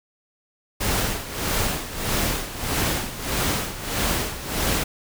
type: noise with tremolo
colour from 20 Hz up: pink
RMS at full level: -22 dBFS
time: 0.8-4.84 s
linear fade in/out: 10 ms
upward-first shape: sine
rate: 1.6 Hz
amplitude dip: 75%
effects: none